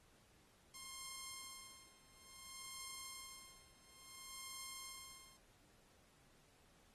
5% pulse tone with tremolo, 1061 Hz, C6, 24 cents sharp, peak -38 dBFS, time 0.74-5.37 s, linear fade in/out 2 ms, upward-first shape sine, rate 0.58 Hz, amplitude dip 90%, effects pink hiss -71 dBFS RMS until 6.94 s + AAC 32 kbps

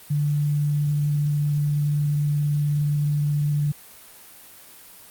sine tone, 146.83 Hz, D3, in tune, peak -19 dBFS, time 0.1-3.72 s, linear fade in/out 10 ms, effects white hiss -46 dBFS RMS until 5.1 s + Opus 32 kbps

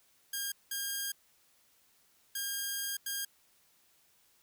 5% pulse tone bursts at uneven times, 1616 Hz, G#6, 48 cents flat, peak -23 dBFS, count 4, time 0.33-0.52 / 0.71-1.12 / 2.35-2.97 / 3.06-3.25 s, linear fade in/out 5 ms, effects white hiss -68 dBFS RMS until 4.42 s

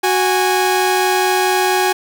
sawtooth tone pair together, 370 / 824.4 Hz, F#4 / G#5, 0 / -13 cents, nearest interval octave + major second, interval 1387 cents, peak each -12 dBFS, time 0.03-1.93 s, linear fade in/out 10 ms, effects none

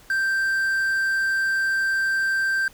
triangle tone with quantisation, 1568 Hz, G6, in tune, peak -18 dBFS, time 0.1-2.68 s, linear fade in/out 2 ms, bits 7, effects pink hiss -51 dBFS RMS until 2.73 s

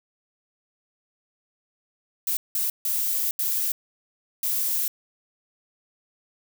violet noise bursts at uneven times, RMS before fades -25 dBFS, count 5, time 2.27-2.37 / 2.55-2.7 / 2.85-3.31 / 3.39-3.72 / 4.43-4.88 s, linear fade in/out 2 ms, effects none

